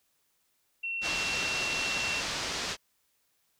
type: tone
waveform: sine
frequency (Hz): 2718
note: F7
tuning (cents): -48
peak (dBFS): -31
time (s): 0.83-2.21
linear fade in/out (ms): 10
type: low-pass noise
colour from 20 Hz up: white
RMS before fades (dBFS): -34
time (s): 1.01-2.77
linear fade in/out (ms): 50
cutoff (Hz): 5900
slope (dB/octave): 24
effects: white hiss -73 dBFS RMS until 3.59 s